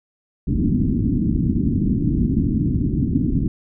white low-pass noise, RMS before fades -19 dBFS, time 0.47-3.48 s, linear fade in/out 2 ms, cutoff 300 Hz, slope 48 dB/octave, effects none

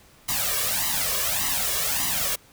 white noise with flanger, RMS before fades -25 dBFS, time 0.28-2.36 s, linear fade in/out 10 ms, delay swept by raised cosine 1 to 1.8 ms, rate 1.7 Hz, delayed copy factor +0.8, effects pink hiss -54 dBFS RMS until 2.52 s

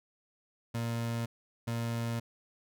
30% pulse tone bursts at uneven times, 116.54 Hz, A#2, in tune, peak -29 dBFS, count 2, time 0.74-1.26 / 1.67-2.2 s, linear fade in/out 10 ms, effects none

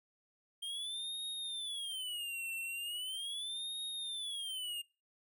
square tone with vibrato, 3177 Hz, G7, 23 cents sharp, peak -39 dBFS, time 0.62-4.82 s, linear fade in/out 10 ms, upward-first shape sine, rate 0.39 Hz, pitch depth 280 cents each way, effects noise-tail reverb RT60 0.3 s tail -23 dB re dry

